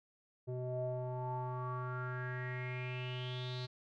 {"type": "tone with low-pass filter sweep", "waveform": "square", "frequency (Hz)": 126, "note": "B2", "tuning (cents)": 35, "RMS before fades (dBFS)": -40, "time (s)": [0.47, 3.67], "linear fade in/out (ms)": 20, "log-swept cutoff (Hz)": [500, 4200], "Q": 7.3, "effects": []}